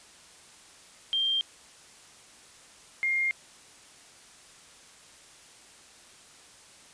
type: tone pair in turn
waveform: sine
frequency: 3179 / 2122 Hz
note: G7 / C7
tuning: +24 / +24 cents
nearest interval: perfect fifth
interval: 700 cents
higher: first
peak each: -24 dBFS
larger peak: neither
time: 1.13-1.41 / 3.03-3.31 s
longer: neither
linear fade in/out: 0 ms
effects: white hiss -53 dBFS RMS until 6.93 s + resampled to 22050 Hz